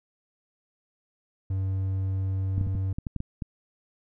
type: tone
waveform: triangle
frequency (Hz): 95.6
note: G2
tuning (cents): -43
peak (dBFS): -23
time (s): 1.5-2.93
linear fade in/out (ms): 5
type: clicks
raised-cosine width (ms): 5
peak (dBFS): -19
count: 9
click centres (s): 2.58 / 2.612 / 2.669 / 2.752 / 2.985 / 3.068 / 3.163 / 3.204 / 3.422
effects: none